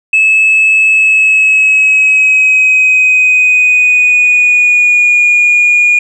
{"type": "tone with pitch glide", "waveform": "sine", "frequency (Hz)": [2598, 2438], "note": ["E7", "D#7"], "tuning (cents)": [-26, -36], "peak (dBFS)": -3, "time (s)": [0.13, 5.99], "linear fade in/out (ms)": 5, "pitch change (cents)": -110, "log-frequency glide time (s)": [0.85, 5.21], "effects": ["tanh soft clip ceiling -2 dBFS"]}